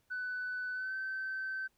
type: tone with pitch glide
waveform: sine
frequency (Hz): 1497 to 1541.8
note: F#6 to G6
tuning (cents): +20 to -29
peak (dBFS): -34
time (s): 0.1-1.68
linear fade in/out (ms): 20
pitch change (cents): +51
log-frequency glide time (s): 0.72-0.95
effects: tanh soft clip ceiling -32 dBFS + pink hiss -75 dBFS RMS until 1.77 s